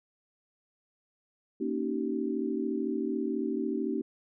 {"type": "chord", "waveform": "sine", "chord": "Eb dominant seventh", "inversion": "second", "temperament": "equal with one note detuned", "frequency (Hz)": [233.1, 277.2, 311.1, 384.2], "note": ["Bb3", "Db4", "Eb4", "G4"], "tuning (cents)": [0, 0, 0, -35], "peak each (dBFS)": -34, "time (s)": [1.6, 4.02], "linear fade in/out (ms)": 10, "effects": []}